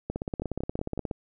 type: two click trains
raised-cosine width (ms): 2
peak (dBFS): -19 / -17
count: 4 / 18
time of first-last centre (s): 0.42-0.977 / 0.1-1.112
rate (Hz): 5.39 / 16.8
effects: none